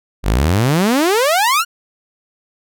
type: exponential sweep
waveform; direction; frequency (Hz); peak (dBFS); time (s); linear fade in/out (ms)
sawtooth; up; 44.61 to 1470; -8; 0.23-1.65; 50
effects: none